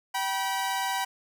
sawtooth tone pair together, 772.7 / 970 Hz, G5 / B5, -25 / -31 cents, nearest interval major third, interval 394 cents, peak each -26 dBFS, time 0.14-1.05 s, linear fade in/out 10 ms, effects none

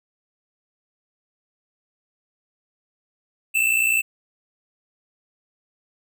square tone pair together, 2625 / 2685 Hz, E7 / E7, -8 / +31 cents, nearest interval unison, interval 39 cents, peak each -21 dBFS, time 3.54-4.02 s, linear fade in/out 20 ms, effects none

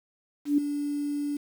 sine tone with ADSR envelope, 289.9 Hz, D4, 22 cents flat, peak -17 dBFS, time 0.45-1.37 s, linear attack 130 ms, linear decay 5 ms, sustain -10 dB, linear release 5 ms, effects 8-bit

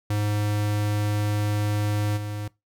square tone with level steps, 104.4 Hz, G#2, 10 cents sharp, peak -23 / -30 dBFS, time 0.1-2.48 s, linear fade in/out 5 ms, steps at 2.16 s, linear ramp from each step 20 ms, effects noise-tail reverb RT60 0.2 s tail -21 dB re dry

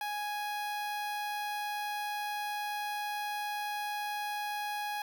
sawtooth tone with notch filter, 830.6 Hz, G#5, in tune, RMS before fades -36 dBFS, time 0.01-5.02 s, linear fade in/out 2 ms, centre 7300 Hz, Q 1.5, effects none

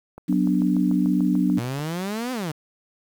click train, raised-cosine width 1 ms, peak -25 dBFS, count 12, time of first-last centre 0.18-1.793 s, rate 6.82 Hz
sine chord, B minor, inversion second, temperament equal, 185 / 246.9 / 293.7 Hz, F#3 / B3 / D4, 0 / 0 / 0 cents, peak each -21 / -23 / -22 dBFS, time 0.28-1.6 s, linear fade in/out 20 ms
sawtooth exponential two-way sweep, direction up then down, 113 to 261.8 to 144 Hz, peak -22 dBFS, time 1.57-2.52 s, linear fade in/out 10 ms, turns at 2.32 s
effects 8-bit

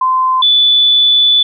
sine tone pair in turn, 1033 / 3475 Hz, C6 / A7, -22 / -22 cents, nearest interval octave + major sixth, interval 2100 cents, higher second, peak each -9 / -6 dBFS, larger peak second, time 0.01-0.42 / 0.42-1.43 s, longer second, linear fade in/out 5 ms, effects none

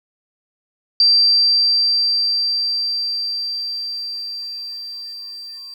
sine tone with level ramp, 4699 Hz, D8, in tune, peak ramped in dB -9 to -32 dBFS, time 1-5.74 s, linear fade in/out 2 ms, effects 8-bit

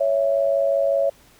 sine tone pair together, 556.7 / 662 Hz, C#5 / E5, +7 / +7 cents, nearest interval minor third, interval 300 cents, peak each -18 / -22 dBFS, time 0-1.1 s, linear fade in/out 10 ms, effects pink hiss -53 dBFS RMS until 1.39 s

